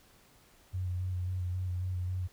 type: tone with vibrato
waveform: sine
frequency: 91 Hz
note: F#2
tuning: 28 cents flat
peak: -31 dBFS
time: 0.73-2.28 s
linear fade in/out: 20 ms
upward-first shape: square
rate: 3.7 Hz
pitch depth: 22 cents each way
effects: pink hiss -62 dBFS RMS until 2.32 s